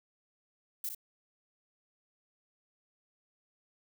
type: noise with echo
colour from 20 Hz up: violet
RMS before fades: -36 dBFS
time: 0.84-0.89 s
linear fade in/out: 2 ms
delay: 58 ms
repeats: 1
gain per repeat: -6 dB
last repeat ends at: 0.948 s
effects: none